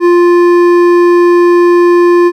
sine tone with hard clipping, 349.2 Hz, F4, in tune, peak -5 dBFS, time 0-2.32 s, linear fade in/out 50 ms, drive 10 dB, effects none

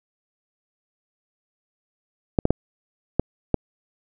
clicks, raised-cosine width 2 ms, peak -4 dBFS, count 5, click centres 2.388 / 2.454 / 2.506 / 3.196 / 3.543 s, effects none

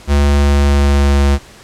square tone with pitch glide, 71.4 to 70.09 Hz, D2 to C#2, -48 to +20 cents, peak -9 dBFS, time 0.07-1.39 s, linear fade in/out 50 ms, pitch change -32 cents, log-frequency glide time 0.25-1.27 s, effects pink hiss -39 dBFS RMS until 1.63 s + low-pass 9000 Hz 12 dB/octave

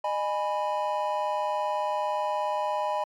triangle chord, G# minor, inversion second, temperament equal with one note detuned, 610.2 / 830.6 / 987.8 Hz, D#5 / G#5 / B5, -34 / 0 / 0 cents, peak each -28 dBFS, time 0.04-3.04 s, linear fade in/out 5 ms, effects MP3 96 kbps

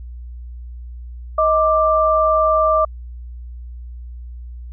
sine tone pair together, 630 / 1180 Hz, D#5 / D6, +21 / +8 cents, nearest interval major seventh, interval 1087 cents, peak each -15 dBFS, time 1.38-2.85 s, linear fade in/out 5 ms, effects added 60 Hz sine -30 dBFS peak until 4.72 s

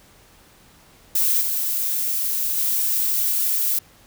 violet noise with level steps, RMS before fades -19 / -23 / -21 dBFS, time 1.15-3.79 s, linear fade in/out 5 ms, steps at 1.41 / 2.57 s, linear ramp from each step 2 ms, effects pink hiss -52 dBFS RMS until 4.06 s

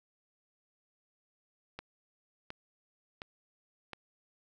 click train, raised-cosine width 0.3 ms, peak -25 dBFS, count 4, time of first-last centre 1.79-3.933 s, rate 1.4 Hz, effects none

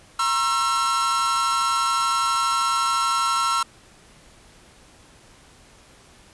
45% pulse tone cluster, 945 / 1078 / 1344 Hz, A#5 / C#6 / E6, +23 / -49 / +33 cents, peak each -29 / -26 / -21 dBFS, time 0.19-3.63 s, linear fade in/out 5 ms, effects pink hiss -51 dBFS RMS until 6.33 s + resampled to 24000 Hz

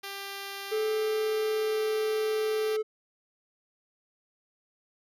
5% pulse tone with pitch glide, 396 to 393.3 Hz, G4 to G4, +18 to +6 cents, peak -25 dBFS, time 0.03-2.77 s, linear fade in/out 10 ms, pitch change -12 cents, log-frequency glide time 1.66-1.82 s
triangle tone, 432.8 Hz, A4, 29 cents flat, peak -24 dBFS, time 0.71-2.83 s, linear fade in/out 20 ms
effects none

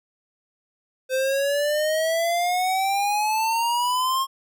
square exponential sweep, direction up, 515 to 1079 Hz, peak -21 dBFS, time 1.09-4.27 s, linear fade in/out 50 ms, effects none

